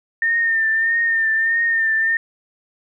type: tone with vibrato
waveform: sine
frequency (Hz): 1814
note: A#6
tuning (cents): -48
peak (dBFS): -15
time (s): 0.22-2.17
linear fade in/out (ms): 2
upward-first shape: triangle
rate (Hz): 1.6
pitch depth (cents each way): 43
effects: none